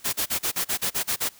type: noise bursts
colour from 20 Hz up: white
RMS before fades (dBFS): -25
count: 10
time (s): 0.04-1.293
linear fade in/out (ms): 20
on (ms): 92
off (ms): 37
effects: white hiss -52 dBFS RMS until 1.39 s